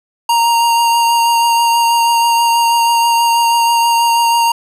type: tone with vibrato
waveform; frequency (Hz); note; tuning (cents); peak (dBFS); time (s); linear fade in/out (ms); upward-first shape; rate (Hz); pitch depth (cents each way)
square; 932.3; A#5; 0; -10; 0.29-4.52; 5; triangle; 6.2; 15
effects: resampled to 32000 Hz + 7-bit